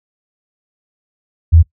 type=tone; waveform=sine; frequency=82.41 Hz; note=E2; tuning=in tune; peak=-3 dBFS; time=1.52-1.63 s; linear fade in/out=20 ms; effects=noise-tail reverb RT60 0.1 s tail -20 dB re dry